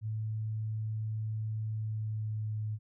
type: tone with pitch glide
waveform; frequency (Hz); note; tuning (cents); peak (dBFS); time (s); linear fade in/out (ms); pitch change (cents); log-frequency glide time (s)
sine; 109.1 to 107.54; A2 to A2; -14 to -39; -32; 0.01-2.79; 50; -25; 1.7-2.6
effects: none